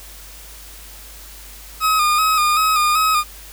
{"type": "tone with vibrato", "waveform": "40% pulse", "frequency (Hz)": 1244.5, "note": "D#6", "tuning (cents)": 0, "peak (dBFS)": -13, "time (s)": [1.8, 3.24], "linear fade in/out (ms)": 50, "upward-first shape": "square", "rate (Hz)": 2.6, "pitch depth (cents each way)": 40, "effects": ["added 50 Hz sine -40 dBFS peak until 3.52 s", "white hiss -40 dBFS RMS until 3.52 s"]}